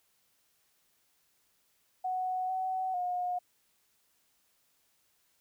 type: tone with pitch steps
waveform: sine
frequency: 741 / 751 / 719 Hz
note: F#5 / F#5 / F#5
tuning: +2 / +26 / -50 cents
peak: -30 dBFS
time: 2.04-3.39 s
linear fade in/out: 10 ms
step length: 450 ms
effects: white hiss -72 dBFS RMS until 5.4 s